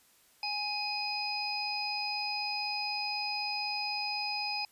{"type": "harmonic tone", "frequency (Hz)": 833, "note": "G#5", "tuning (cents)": 5, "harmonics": [1, 3, 5, 6], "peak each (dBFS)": [-37, -37, -46, -35], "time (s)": [0.43, 4.65], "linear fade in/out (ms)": 2, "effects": ["white hiss -64 dBFS RMS until 4.71 s", "resampled to 32000 Hz"]}